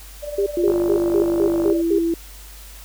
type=tone with tremolo; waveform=sine; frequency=587.3 Hz; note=D5; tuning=in tune; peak=-24 dBFS; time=0.22-1.82 s; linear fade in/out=20 ms; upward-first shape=sine; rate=19 Hz; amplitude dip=65%
type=tone bursts; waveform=sine; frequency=399.9 Hz; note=G4; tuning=35 cents sharp; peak=-16 dBFS; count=7; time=0.38-1.988 s; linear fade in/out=5 ms; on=84 ms; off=170 ms
type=tone with pitch glide; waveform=sine; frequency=349.2 to 334.4 Hz; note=F4 to E4; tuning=0 to +25 cents; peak=-17 dBFS; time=0.57-2.14 s; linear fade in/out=2 ms; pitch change=-75 cents; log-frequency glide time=0.69-1.79 s
type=click train; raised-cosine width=1 ms; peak=-16 dBFS; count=52; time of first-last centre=0.68-1.7 s; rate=50 Hz
effects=added 50 Hz sine -39 dBFS peak until 2.84 s + white hiss -43 dBFS RMS until 2.84 s